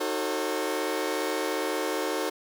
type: chord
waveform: sawtooth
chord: D# diminished seventh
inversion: none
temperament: just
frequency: 311.1 / 373.4 / 448 / 537.6 Hz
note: D#4 / F#4 / A4 / C5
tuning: 0 / +16 / +31 / +47 cents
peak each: -29 / -29 / -28 / -29 dBFS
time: 0-2.3 s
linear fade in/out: 10 ms
effects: none